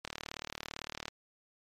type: click train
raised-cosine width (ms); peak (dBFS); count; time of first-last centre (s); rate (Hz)
0.2; -20; 40; 0.05-1.082; 37.8
effects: MP3 96 kbps